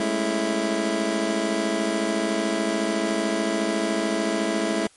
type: chord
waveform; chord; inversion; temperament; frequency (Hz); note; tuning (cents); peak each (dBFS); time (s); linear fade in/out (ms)
25% pulse; A major seventh; third; just; 206.2 / 220 / 275 / 330; G#3 / A3 / C#4 / E4; -12 / 0 / -14 / +2; -25 / -25 / -27 / -22; 0-4.87; 2
effects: white hiss -55 dBFS RMS until 4.96 s + MP3 48 kbps